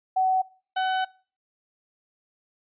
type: tone pair in turn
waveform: sine / 35% pulse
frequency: 752 / 752 Hz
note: F#5 / F#5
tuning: +28 / +28 cents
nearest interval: unison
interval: 0 cents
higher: neither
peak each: -19 / -21 dBFS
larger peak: first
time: 0.16-0.42 / 0.76-1.05 s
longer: second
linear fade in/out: 10 ms
effects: noise-tail reverb RT60 0.4 s tail -23 dB re dry + resampled to 8000 Hz